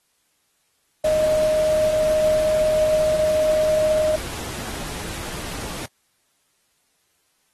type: tone in noise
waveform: sine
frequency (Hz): 620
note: D#5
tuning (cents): -6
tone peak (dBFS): -16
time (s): 1.04-4.16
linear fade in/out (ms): 5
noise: pink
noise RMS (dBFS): -32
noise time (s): 1.04-5.86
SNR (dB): +13
effects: white hiss -67 dBFS RMS until 7.53 s + AAC 32 kbps